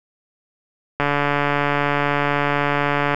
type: click train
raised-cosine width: 0.5 ms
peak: -4 dBFS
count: 310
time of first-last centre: 1-3.146 s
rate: 144 Hz
effects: none